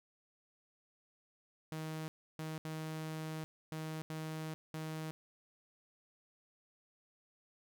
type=tone bursts at uneven times; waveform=sawtooth; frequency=157.6 Hz; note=D#3; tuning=23 cents sharp; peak=-36 dBFS; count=6; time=1.72-2.08 / 2.39-2.58 / 2.65-3.44 / 3.72-4.02 / 4.1-4.54 / 4.74-5.11 s; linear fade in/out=0 ms; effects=none